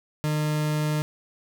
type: tone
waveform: 40% pulse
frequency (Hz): 151.8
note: D#3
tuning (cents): -42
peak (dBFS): -22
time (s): 0.24-1.02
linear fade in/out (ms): 0
effects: none